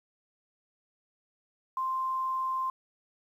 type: tone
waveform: sine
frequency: 1046.5 Hz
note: C6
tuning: in tune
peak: -28 dBFS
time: 1.77-2.7 s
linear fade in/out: 2 ms
effects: 10-bit